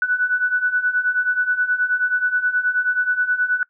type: beating tone pair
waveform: sine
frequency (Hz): 1480 / 1489.4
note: F#6 / F#6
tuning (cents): 0 / +11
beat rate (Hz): 9.4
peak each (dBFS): -22 / -18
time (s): 0.02-3.63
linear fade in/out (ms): 2
effects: noise-tail reverb RT60 0.1 s tail -24 dB re dry